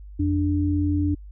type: tone pair together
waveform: sine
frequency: 87.47 / 294.2 Hz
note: F2 / D4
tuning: +3 / +3 cents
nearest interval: octave + major sixth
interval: 2100 cents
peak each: -22 dBFS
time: 0.19-1.15 s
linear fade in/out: 10 ms
effects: added 50 Hz sine -38 dBFS peak until 1.31 s